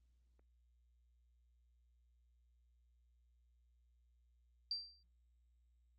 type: tone with exponential decay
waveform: sine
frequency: 4699 Hz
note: D8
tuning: in tune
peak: -35 dBFS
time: 4.71-5.03 s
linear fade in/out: 2 ms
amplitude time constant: 68 ms
effects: added 60 Hz sine -70 dBFS peak until 5.98 s + Opus 24 kbps